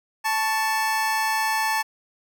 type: tone pair together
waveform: 25% pulse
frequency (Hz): 880 / 1115.8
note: A5 / C#6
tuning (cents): 0 / +11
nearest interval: major third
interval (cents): 411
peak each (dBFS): -18 / -27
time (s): 0.24-1.83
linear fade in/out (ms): 20
effects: none